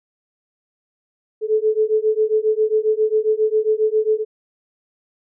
sine beating tone pair, 429.7 / 437.1 Hz, A4 / A4, -41 / -11 cents, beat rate 7.4 Hz, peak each -18 dBFS, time 1.41-4.25 s, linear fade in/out 50 ms, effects none

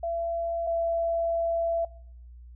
sine tone pair in turn, 674 / 670.3 Hz, E5 / E5, +38 / +29 cents, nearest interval unison, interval 9 cents, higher first, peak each -27 / -24 dBFS, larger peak second, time 0.03-0.67 / 0.67-1.85 s, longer second, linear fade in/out 5 ms, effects noise-tail reverb RT60 0.6 s tail -22 dB re dry + added 60 Hz sine -44 dBFS peak until 2.55 s

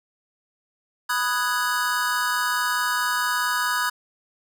square chord, G# minor seventh, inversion first, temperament equal, 987.8 / 1244.5 / 1480 / 1661.2 Hz, B5 / D#6 / F#6 / G#6, 0 / 0 / 0 / 0 cents, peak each -28 dBFS, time 1.09-3.9 s, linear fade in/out 10 ms, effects none

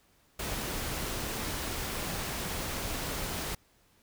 pink noise, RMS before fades -35 dBFS, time 0.39-3.55 s, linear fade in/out 5 ms, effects pink hiss -66 dBFS RMS until 4.02 s

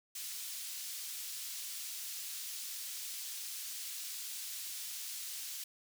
pink high-pass noise, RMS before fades -43 dBFS, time 0.15-5.64 s, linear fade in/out 5 ms, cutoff 4300 Hz, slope 12 dB/octave, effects none

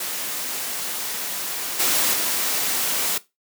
white noise with level steps, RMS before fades -28 / -20 / -23 dBFS, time 0-3.18 s, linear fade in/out 5 ms, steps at 1.79 / 2.13 s, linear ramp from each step 10 ms, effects noise-tail reverb RT60 0.2 s tail -17 dB re dry + high-pass 200 Hz 12 dB/octave

